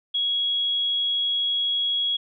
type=tone; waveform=sine; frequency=3324 Hz; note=G#7; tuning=1 cent sharp; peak=-21 dBFS; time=0.14-2.17 s; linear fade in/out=10 ms; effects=none